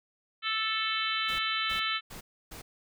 harmonic tone, 440 Hz, A4, in tune, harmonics 3 / 4 / 5 / 6 / 7 / 8 / 9, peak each -33 / -37 / -36 / -37 / -34 / -39 / -37 dBFS, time 0.42-2.01 s, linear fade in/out 50 ms
pink noise bursts, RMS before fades -44 dBFS, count 4, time 1.28-2.62 s, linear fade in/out 10 ms, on 110 ms, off 300 ms
effects none

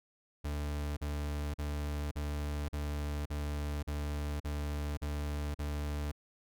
40% pulse tone bursts, 73.42 Hz, D2, in tune, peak -33 dBFS, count 10, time 0.44-6.118 s, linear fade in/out 10 ms, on 530 ms, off 42 ms, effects none

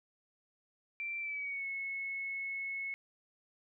sine tone with pitch glide, 2349 to 2192 Hz, D7 to C#7, 0 to -20 cents, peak -36 dBFS, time 1-2.94 s, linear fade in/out 0 ms, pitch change -120 cents, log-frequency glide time 1.2-1.66 s, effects none

